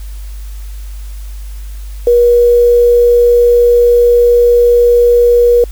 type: tone with quantisation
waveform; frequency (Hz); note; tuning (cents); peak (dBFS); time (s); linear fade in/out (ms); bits
sine; 480; B4; -49; -4; 2.07-5.64; 2; 5
effects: added 50 Hz sine -22 dBFS peak until 5.71 s + white hiss -41 dBFS RMS until 5.71 s